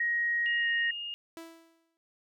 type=tone with pitch glide; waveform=sine; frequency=1885 to 1865.5 Hz; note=A#6 to A#6; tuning=+19 to +1 cents; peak=-26 dBFS; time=0-0.91 s; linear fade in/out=5 ms; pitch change=-18 cents; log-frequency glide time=0.58-0.67 s
type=tone; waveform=sine; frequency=2840 Hz; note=F7; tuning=28 cents sharp; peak=-35 dBFS; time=0.46-1.14 s; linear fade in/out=0 ms
type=tone with exponential decay; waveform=sawtooth; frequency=329.6 Hz; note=E4; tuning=in tune; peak=-36 dBFS; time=1.37-1.97 s; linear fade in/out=0 ms; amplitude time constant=130 ms
effects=none